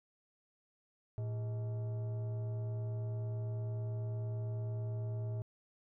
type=tone with frequency modulation; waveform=sine; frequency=112.5 Hz; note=A2; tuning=39 cents sharp; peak=-33 dBFS; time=1.18-5.42 s; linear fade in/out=0 ms; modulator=519 Hz; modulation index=0.32; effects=tanh soft clip ceiling -34 dBFS